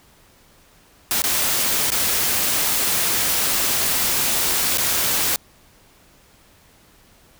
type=noise with dropouts; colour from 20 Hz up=white; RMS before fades=-20 dBFS; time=1.11-5.36 s; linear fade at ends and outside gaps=0 ms; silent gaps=1.22-1.239 / 1.903-1.919 / 4.773-4.782 s; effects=pink hiss -53 dBFS RMS until 7.39 s